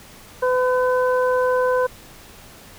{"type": "harmonic tone", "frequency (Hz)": 505, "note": "B4", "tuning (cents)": 39, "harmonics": [1, 2, 3], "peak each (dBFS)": [-17, -23, -27], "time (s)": [0.42, 1.87], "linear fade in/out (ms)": 10, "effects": ["pink hiss -44 dBFS RMS until 2.78 s"]}